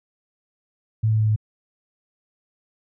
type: tone with pitch steps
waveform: sine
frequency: 110 / 109.18 / 108.36 / 107.55 Hz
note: A2 / A2 / A2 / A2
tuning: 0 / -13 / -26 / -39 cents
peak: -16 dBFS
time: 1.03-1.362 s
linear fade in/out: 10 ms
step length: 83 ms
effects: none